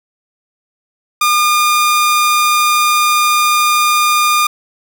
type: tone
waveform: sawtooth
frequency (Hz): 1211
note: D#6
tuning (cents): -47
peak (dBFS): -6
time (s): 1.21-4.47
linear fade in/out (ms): 5
effects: none